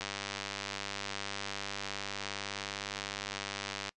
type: click train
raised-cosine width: 0.2 ms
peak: -19 dBFS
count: 388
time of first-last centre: 0.01-3.892 s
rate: 99.7 Hz
effects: noise-tail reverb RT60 0.1 s tail -26 dB re dry + resampled to 24000 Hz